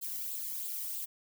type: noise with flanger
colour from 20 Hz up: violet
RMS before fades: -38 dBFS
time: 0.01-1.06 s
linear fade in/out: 20 ms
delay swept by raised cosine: 0.25 to 1.01 ms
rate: 3.1 Hz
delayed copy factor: +0.55
effects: none